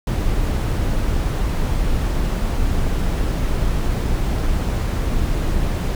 brown noise, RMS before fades -19 dBFS, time 0.07-5.95 s, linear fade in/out 2 ms, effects none

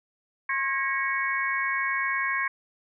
sine tone cluster, 1078 / 1642 / 1894 / 2215 Hz, C#6 / G#6 / A#6 / C#7, -49 / -20 / +27 / -2 cents, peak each -30 dBFS, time 0.49-2.48 s, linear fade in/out 5 ms, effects none

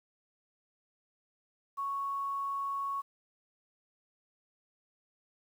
sine tone, 1108.7 Hz, C#6, in tune, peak -32 dBFS, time 1.77-3.02 s, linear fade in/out 20 ms, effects 10-bit

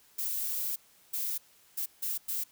violet noise bursts at uneven times, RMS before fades -33 dBFS, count 5, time 0.18-0.76 / 1.13-1.38 / 1.77-1.86 / 2.02-2.18 / 2.28-2.44 s, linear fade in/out 10 ms, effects white hiss -62 dBFS RMS until 2.51 s

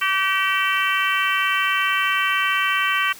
harmonic tone, 384.6 Hz, G4, 33 cents flat, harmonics 3 / 4 / 5 / 6 / 7 / 8, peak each -23 / -24 / -25 / -26 / -26 / -27 dBFS, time 0.01-3.13 s, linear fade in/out 10 ms, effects white hiss -42 dBFS RMS until 3.19 s

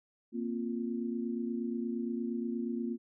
sine chord, Bb suspended second, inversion none, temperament equal, 233.1 / 261.6 / 349.2 Hz, Bb3 / C4 / F4, 0 / 0 / 0 cents, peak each -34 / -39 / -39 dBFS, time 0.32-2.98 s, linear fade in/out 50 ms, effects none

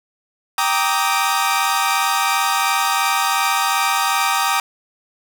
sawtooth chord, Eb major seventh, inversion first, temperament equal with one note detuned, 784 / 932.3 / 1174.7 / 1257.5 Hz, G5 / Bb5 / D6 / Eb6, 0 / 0 / 0 / +18 cents, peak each -18 dBFS, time 0.58-4.6 s, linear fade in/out 2 ms, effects none

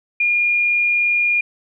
sine tone, 2421 Hz, D#7, 48 cents flat, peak -14 dBFS, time 0.2-1.41 s, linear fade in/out 5 ms, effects none

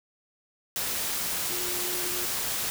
sine tone in noise, 357 Hz, F4, 38 cents sharp, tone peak -38 dBFS, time 1.5-2.25 s, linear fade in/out 0 ms, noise white, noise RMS -30 dBFS, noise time 0.76-2.7 s, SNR -11 dB, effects none

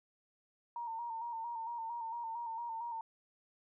sine tone with vibrato, 924 Hz, A#5, 16 cents flat, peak -38 dBFS, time 0.76-3.01 s, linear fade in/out 2 ms, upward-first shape square, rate 4.4 Hz, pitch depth 40 cents each way, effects none

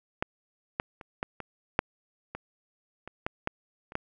clicks, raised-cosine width 0.5 ms, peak -12 / -12 / -28 / -15 / -22 / -6 / -21 / -25 / -14 / -13 / -29 / -14 dBFS, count 12, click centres 0.225 / 0.799 / 1.012 / 1.229 / 1.403 / 1.791 / 2.35 / 3.076 / 3.265 / 3.474 / 3.921 / 3.954 s, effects none

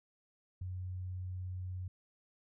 sine tone with ADSR envelope, 91.7 Hz, F#2, 15 cents flat, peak -35 dBFS, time 0.61-1.88 s, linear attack 8 ms, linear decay 4 ms, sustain -3 dB, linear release 4 ms, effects none

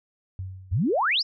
sine tone with exponential decay, 94 Hz, F#2, 28 cents sharp, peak -28 dBFS, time 0.39-1.08 s, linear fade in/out 0 ms, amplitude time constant 150 ms
sine exponential sweep, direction up, 75.8 to 5588 Hz, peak -20 dBFS, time 0.71-1.23 s, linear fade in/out 20 ms
effects none

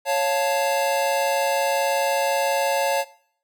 square chord, Db augmented, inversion none, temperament equal, 554.4 / 698.5 / 880 Hz, Db5 / F5 / A5, 0 / 0 / 0 cents, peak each -23 / -27 / -25 dBFS, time 0.05-3.05 s, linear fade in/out 50 ms, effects noise-tail reverb RT60 0.6 s tail -20 dB re dry

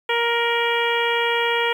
harmonic tone with a mistuned harmonic, 468.9 Hz, A#4, 10 cents sharp, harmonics 1 / 2 / 3 / 4 / 5 / 6 / 7, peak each -23 / -24 / -28 / -26 / -26 / -29 / -29 dBFS, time 0.09-1.73 s, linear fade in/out 5 ms, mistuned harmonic 6, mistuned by +28 cents, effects 8-bit

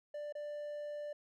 triangle tone with dropouts, 590 Hz, D5, 8 cents sharp, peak -38 dBFS, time 0.14-1.13 s, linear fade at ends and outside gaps 5 ms, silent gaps 0.325-0.351 s, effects none

